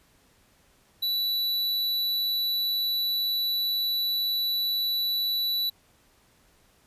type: tone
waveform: square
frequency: 3951 Hz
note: B7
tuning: in tune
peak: -25 dBFS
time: 1.02-5.7 s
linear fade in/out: 10 ms
effects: pink hiss -62 dBFS RMS until 6.86 s + resampled to 32000 Hz